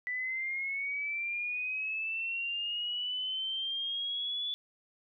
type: linear sweep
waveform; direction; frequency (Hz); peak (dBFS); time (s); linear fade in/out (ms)
sine; up; 1975.5 to 3460; -32; 0.07-4.54; 0
effects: none